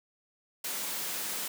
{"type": "high-pass noise", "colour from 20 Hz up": "white", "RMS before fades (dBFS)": -35, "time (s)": [0.64, 1.48], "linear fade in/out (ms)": 5, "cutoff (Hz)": 150, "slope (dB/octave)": 96, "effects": []}